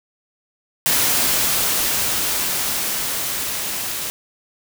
white noise with level ramp, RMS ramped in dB -17 to -26 dBFS, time 0.86-4.1 s, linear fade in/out 0 ms, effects none

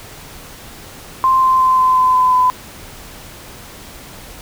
sine tone with pitch steps, 1046.5 / 1039.9 / 1033.3 / 1026.7 / 1020.2 / 1013.8 / 1007.4 Hz, C6 / C6 / C6 / C6 / C6 / B5 / B5, 0 / -11 / -22 / -33 / -44 / +45 / +34 cents, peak -9 dBFS, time 1.24-2.5 s, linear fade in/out 0 ms, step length 180 ms, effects pink hiss -36 dBFS RMS until 4.41 s

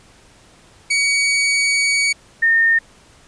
sawtooth / sine tone pair in turn, 2255 / 1825.7 Hz, C#7 / A#6, +29 / -37 cents, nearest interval major third, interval 366 cents, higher first, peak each -11 / -11 dBFS, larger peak neither, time 0.9-2.13 / 2.42-2.79 s, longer first, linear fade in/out 10 ms, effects pink hiss -49 dBFS RMS until 3.27 s + resampled to 22050 Hz

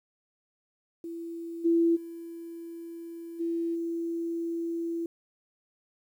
sine tone with level steps, 335.2 Hz, E4, 29 cents sharp, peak -35 / -20 / -38 / -27 / -29 dBFS, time 1.04-5.06 s, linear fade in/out 2 ms, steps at 1.64 / 1.95 / 3.39 / 3.74 s, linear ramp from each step 20 ms, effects 10-bit

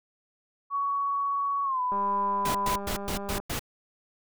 sine tone with pitch glide, 1121 to 998.7 Hz, C#6 to B5, +19 to +19 cents, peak -25 dBFS, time 0.7-2.8 s, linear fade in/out 50 ms, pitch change -200 cents, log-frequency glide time 1.64-1.81 s
click train, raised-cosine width 1 ms, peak -24 dBFS, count 297, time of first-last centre 1.92-3.4 s, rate 200 Hz
pink noise bursts, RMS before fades -31 dBFS, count 6, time 2.45-3.594 s, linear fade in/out 5 ms, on 99 ms, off 110 ms
effects none

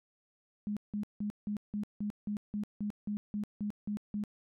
sine tone bursts, 207.7 Hz, G#3, in tune, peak -32 dBFS, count 14, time 0.67-4.238 s, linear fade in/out 0 ms, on 97 ms, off 170 ms, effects none

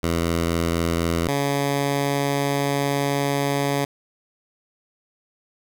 10% pulse tone pair in turn, 84 / 140.95 Hz, E2 / C#3, +33 / +29 cents, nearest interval major sixth, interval 896 cents, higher second, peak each -12 dBFS, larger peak neither, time 0.03-1.28 / 1.28-3.85 s, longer second, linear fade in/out 5 ms, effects none

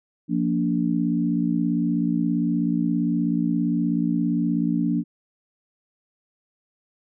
sine chord, Bb major, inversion second, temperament equal with one note detuned, 174.61 / 233.1 / 290 Hz, F3 / Bb3 / D4, 0 / 0 / -22 cents, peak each -24 dBFS, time 0.28-5.04 s, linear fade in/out 50 ms, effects none

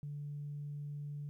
sine tone, 145.6 Hz, D3, 15 cents flat, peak -39 dBFS, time 0.03-1.29 s, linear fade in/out 0 ms, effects tanh soft clip ceiling -35 dBFS + 13-bit

